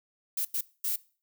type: noise bursts at uneven times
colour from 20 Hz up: violet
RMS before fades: -30 dBFS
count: 3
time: 0.37-0.45 / 0.54-0.61 / 0.84-0.96 s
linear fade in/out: 5 ms
effects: noise-tail reverb RT60 0.4 s tail -21 dB re dry